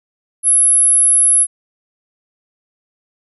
sine tone, 10930 Hz, F9, 38 cents flat, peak -8 dBFS, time 0.43-1.47 s, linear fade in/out 50 ms, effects none

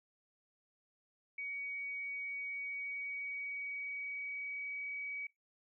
sine tone with pitch glide, 2252 to 2269 Hz, C#7 to C#7, +27 to +40 cents, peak -39 dBFS, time 1.38-5.27 s, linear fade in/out 5 ms, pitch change +13 cents, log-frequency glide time 2.54-4.79 s, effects noise-tail reverb RT60 0.2 s tail -22 dB re dry

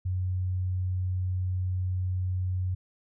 sine tone, 92 Hz, F#2, 9 cents flat, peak -26 dBFS, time 0.05-2.75 s, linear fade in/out 10 ms, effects none

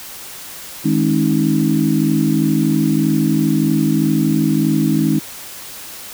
harmonic tone with a mistuned harmonic, 52.5 Hz, G#1, 19 cents sharp, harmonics 3 / 4 / 5 / 6, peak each -18 / -18 / -18 / -18 dBFS, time 0.84-5.2 s, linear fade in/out 20 ms, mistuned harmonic 5, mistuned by +61 cents, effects white hiss -33 dBFS RMS until 6.13 s

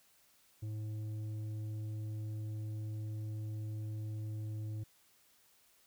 sine tone with tanh clipping, 107.5 Hz, A2, 40 cents flat, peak -39 dBFS, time 0.62-4.84 s, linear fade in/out 10 ms, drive 7 dB, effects white hiss -68 dBFS RMS until 5.86 s

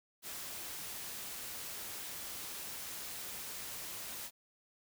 white noise, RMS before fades -44 dBFS, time 0.22-4.31 s, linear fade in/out 50 ms, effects none

